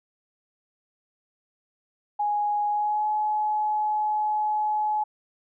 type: tone with pitch glide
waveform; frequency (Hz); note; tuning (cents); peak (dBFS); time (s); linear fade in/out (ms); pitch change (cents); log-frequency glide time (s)
sine; 830.6 to 849.5; G#5 to G#5; 0 to +39; -22; 2.19-5.04; 10; +39; 2.69-3.07
effects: none